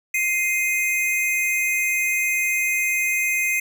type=tone pair together; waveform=square; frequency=2097 / 2498 Hz; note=C7 / D#7; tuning=+3 / +6 cents; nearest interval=minor third; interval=303 cents; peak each=-23 dBFS; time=0.14-3.6 s; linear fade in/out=5 ms; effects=none